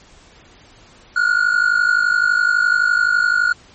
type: tone pair together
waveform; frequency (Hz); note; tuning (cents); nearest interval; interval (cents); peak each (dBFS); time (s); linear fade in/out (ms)
triangle; 1412.2 / 1464; F6 / F#6; +19 / -19; minor second; 62; -14; 1.16-3.53; 5
effects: pink hiss -47 dBFS RMS until 3.74 s + MP3 32 kbps